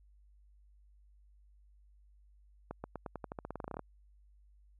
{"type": "accelerating click train", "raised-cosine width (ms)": 1, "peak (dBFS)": -26, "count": 18, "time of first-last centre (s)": [2.71, 3.793], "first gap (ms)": 130, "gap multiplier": 0.9, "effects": ["added 50 Hz sine -60 dBFS peak until 4.79 s"]}